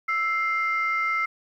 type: tone pair together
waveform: sine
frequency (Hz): 1321.7 / 2098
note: E6 / C7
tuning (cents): +4 / +4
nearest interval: minor sixth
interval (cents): 800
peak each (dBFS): -24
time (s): 0.08-1.26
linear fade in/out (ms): 10
effects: tanh soft clip ceiling -16 dBFS + 10-bit